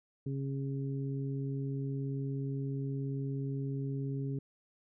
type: harmonic tone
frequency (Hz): 137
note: C#3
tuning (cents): -20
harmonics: 1 / 2 / 3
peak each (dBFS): -34 / -40 / -44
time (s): 0.26-4.39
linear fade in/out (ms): 5
effects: none